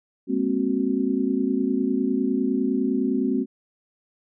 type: tone cluster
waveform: sine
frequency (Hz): 205 / 234.9 / 264.7 / 370.4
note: G#3 / A#3 / C4 / F#4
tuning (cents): -22 / +13 / +20 / +2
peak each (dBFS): -28 / -26 / -23 / -28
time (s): 0.27-3.46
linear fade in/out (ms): 50
effects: none